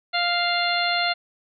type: harmonic tone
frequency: 698.5 Hz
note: F5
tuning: in tune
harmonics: 1 / 2 / 3 / 4 / 5 / 6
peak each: -25 / -27 / -27 / -30 / -30 / -27 dBFS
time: 0.13-1.14 s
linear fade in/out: 20 ms
effects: none